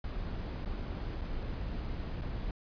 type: noise with dropouts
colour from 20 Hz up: brown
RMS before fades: -37 dBFS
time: 0.04-2.51 s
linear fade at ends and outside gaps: 2 ms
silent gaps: 0.649-0.657 / 1.212-1.216 / 2.212-2.217 s
effects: resampled to 11025 Hz